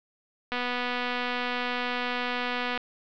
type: click train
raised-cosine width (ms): 0.3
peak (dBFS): -14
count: 556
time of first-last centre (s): 0.52-2.776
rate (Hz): 246
effects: low-pass 4000 Hz 12 dB/octave